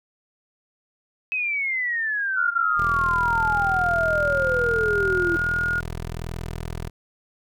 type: exponential sweep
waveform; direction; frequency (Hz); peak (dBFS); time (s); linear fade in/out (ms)
sine; down; 2571 to 334.6; -22; 1.32-5.36; 0
type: tone with pitch glide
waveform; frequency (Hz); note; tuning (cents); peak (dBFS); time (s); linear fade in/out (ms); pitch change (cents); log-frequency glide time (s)
sine; 1396.9 to 1428.7; F6 to F6; 0 to +39; -21; 2.36-5.81; 20; +39; 3.34-5.49
type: tone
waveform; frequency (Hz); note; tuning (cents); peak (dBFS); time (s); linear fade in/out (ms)
15% pulse; 41.2; E1; 0; -23; 2.77-6.9; 20
effects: none